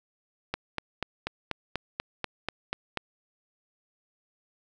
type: click train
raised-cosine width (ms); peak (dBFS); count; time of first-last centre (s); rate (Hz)
0.3; -13; 11; 0.54-2.973; 4.11
effects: none